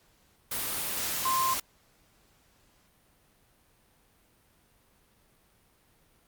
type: tone in noise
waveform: sine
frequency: 1046.5 Hz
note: C6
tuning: in tune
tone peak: -25 dBFS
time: 1.25-1.54 s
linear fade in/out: 5 ms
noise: white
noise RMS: -32 dBFS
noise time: 0.51-1.6 s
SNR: +4 dB
effects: pink hiss -65 dBFS RMS until 6.27 s + Opus 48 kbps